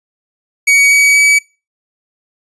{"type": "tone with pitch steps", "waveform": "45% pulse", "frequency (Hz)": [2253, 2269, 2284], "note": ["C#7", "C#7", "D7"], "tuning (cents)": [28, 40, -49], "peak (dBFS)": -6, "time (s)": [0.67, 1.39], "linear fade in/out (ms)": 10, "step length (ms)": 240, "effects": ["noise-tail reverb RT60 0.3 s tail -24 dB re dry", "resampled to 24000 Hz"]}